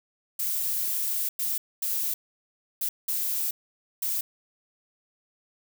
violet noise bursts at uneven times, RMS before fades -28 dBFS, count 6, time 0.39-1.29 / 1.39-1.58 / 1.82-2.14 / 2.81-2.89 / 3.08-3.51 / 4.02-4.21 s, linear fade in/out 5 ms, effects none

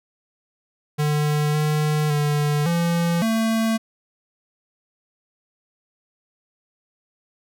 square tone with pitch steps, 149.5 / 151.7 / 147.6 / 170.2 / 224.1 Hz, D3 / D#3 / D3 / F3 / A3, +31 / -44 / +9 / -44 / +32 cents, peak -19 dBFS, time 0.98-3.78 s, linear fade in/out 20 ms, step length 560 ms, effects none

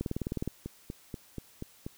two click trains, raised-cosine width 3 ms, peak -19 / -24 dBFS, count 10 / 6, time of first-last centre 0.01-0.476 / 0.66-1.865 s, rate 19.3 / 4.15 Hz, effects white hiss -59 dBFS RMS until 1.97 s

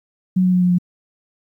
sine tone with pitch steps, 184.6 / 182.8 / 181.01 / 179.24 / 177.49 Hz, F#3 / F#3 / F#3 / F3 / F3, -4 / -21 / -38 / +45 / +28 cents, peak -12 dBFS, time 0.36-0.785 s, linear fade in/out 10 ms, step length 85 ms, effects 9-bit

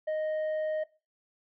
sine tone with tanh clipping, 621 Hz, D#5, 3 cents flat, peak -29 dBFS, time 0.07-0.84 s, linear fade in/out 10 ms, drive 4 dB, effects noise-tail reverb RT60 0.3 s tail -19 dB re dry

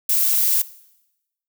violet noise, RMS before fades -18 dBFS, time 0.09-0.62 s, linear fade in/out 5 ms, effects noise-tail reverb RT60 0.9 s tail -19 dB re dry

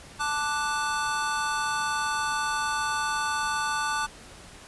square chord, D major, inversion second, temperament equal, 880 / 1174.7 / 1480 Hz, A5 / D6 / F#6, 0 / 0 / 0 cents, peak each -31 dBFS, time 0.19-4.07 s, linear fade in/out 20 ms, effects pink hiss -47 dBFS RMS until 4.67 s + resampled to 24000 Hz

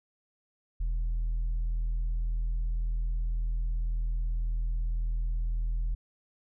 sine tone, 40.92 Hz, E1, 12 cents flat, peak -24 dBFS, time 0.8-5.95 s, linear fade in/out 10 ms, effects tanh soft clip ceiling -26 dBFS

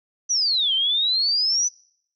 sine exponential two-way sweep, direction down then up, 6060 to 3068 to 6060 Hz, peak -18 dBFS, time 0.29-1.69 s, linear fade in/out 20 ms, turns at 0.74 s, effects noise-tail reverb RT60 0.7 s tail -26 dB re dry

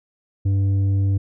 sine tone with tanh clipping, 98 Hz, G2, in tune, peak -17 dBFS, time 0.45-1.18 s, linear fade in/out 10 ms, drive 6 dB, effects none

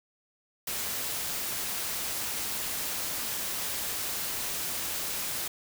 white noise, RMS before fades -33 dBFS, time 0.67-5.48 s, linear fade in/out 5 ms, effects none

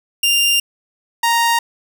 sawtooth tone pair in turn, 2794 / 932.4 Hz, F7 / A#5, 0 / 0 cents, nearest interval octave + perfect fifth, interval 1900 cents, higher first, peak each -9 dBFS, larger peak neither, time 0.23-0.6 / 1.23-1.59 s, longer first, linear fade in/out 5 ms, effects none

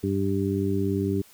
harmonic tone, 98 Hz, G2, in tune, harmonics 1 / 2 / 3 / 4, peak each -28 / -28 / -28 / -28 dBFS, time 0.03-1.22 s, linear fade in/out 10 ms, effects white hiss -54 dBFS RMS until 1.33 s

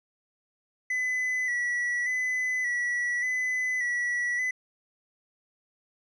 triangle tone with vibrato, 1975.5 Hz, B6, in tune, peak -24 dBFS, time 0.9-4.51 s, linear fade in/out 5 ms, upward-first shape square, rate 0.86 Hz, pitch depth 30 cents each way, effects resampled to 22050 Hz

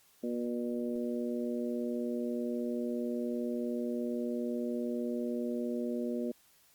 harmonic tone, 120 Hz, B2, 49 cents flat, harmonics 2 / 3 / 4 / 5, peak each -34 / -38 / -40 / -42 dBFS, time 0.23-6.32 s, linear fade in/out 10 ms, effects white hiss -65 dBFS RMS until 6.74 s + Opus 48 kbps

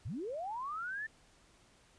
sine linear sweep, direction up, 73 to 1801 Hz, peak -37 dBFS, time 0.05-1.07 s, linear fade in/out 10 ms, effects pink hiss -65 dBFS RMS until 1.98 s + resampled to 22050 Hz

